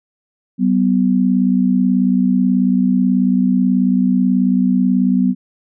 sine tone pair together, 190.76 / 249.1 Hz, G3 / B3, -47 / +15 cents, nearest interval perfect fourth, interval 462 cents, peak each -14 dBFS, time 0.58-5.35 s, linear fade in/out 50 ms, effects none

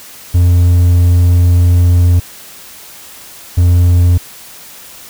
triangle tone pair in turn, 87.8 / 87.8 Hz, F2 / F2, +10 / +10 cents, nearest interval unison, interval 0 cents, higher neither, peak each -3 dBFS, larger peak neither, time 0.34-2.2 / 3.57-4.18 s, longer first, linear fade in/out 10 ms, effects white hiss -34 dBFS RMS until 5.09 s

